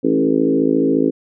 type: harmonic tone with a mistuned harmonic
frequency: 54.3 Hz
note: A1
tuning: 22 cents flat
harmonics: 3 / 4 / 5 / 6 / 7 / 8 / 9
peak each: -28 / -25 / -16 / -20 / -22 / -20 / -24 dBFS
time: 0.03-1.11 s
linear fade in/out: 20 ms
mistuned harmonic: 6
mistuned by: -16 cents
effects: none